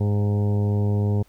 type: harmonic tone with a mistuned harmonic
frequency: 102.9 Hz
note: G#2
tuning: 16 cents flat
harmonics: 1 / 2 / 3 / 4 / 5 / 6 / 7 / 8 / 9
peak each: -19 / -27 / -36 / -31 / -37 / -45 / -43 / -45 / -45 dBFS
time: 0-1.23 s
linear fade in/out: 10 ms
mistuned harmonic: 6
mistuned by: -19 cents
effects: added 50 Hz sine -60 dBFS peak until 1.28 s + pink hiss -60 dBFS RMS until 1.28 s